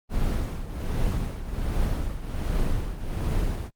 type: noise with tremolo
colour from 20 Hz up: brown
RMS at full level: -23 dBFS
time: 0.09-3.71 s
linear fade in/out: 50 ms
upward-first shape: triangle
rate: 1.3 Hz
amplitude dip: 75%
effects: Opus 24 kbps